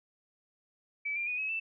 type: tone with pitch steps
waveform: sine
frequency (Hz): 2300 / 2384 / 2471 / 2561 / 2654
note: D7 / D7 / D#7 / D#7 / E7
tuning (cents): -37 / +25 / -13 / +49 / +11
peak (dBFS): -31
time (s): 1.05-1.6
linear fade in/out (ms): 10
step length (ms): 110
effects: none